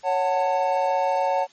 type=chord; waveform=triangle; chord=F# minor; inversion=second; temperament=equal with one note detuned; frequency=554.4 / 740 / 893.3 Hz; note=C#5 / F#5 / A5; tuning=0 / 0 / +26 cents; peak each=-22 dBFS; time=0.03-1.47 s; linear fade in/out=50 ms; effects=white hiss -54 dBFS RMS until 1.52 s + MP3 32 kbps